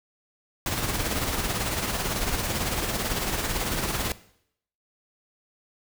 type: noise with tremolo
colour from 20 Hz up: pink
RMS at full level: -26 dBFS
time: 0.66-4.12 s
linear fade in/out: 2 ms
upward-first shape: sine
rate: 18 Hz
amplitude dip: 45%
effects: noise-tail reverb RT60 0.7 s tail -18 dB re dry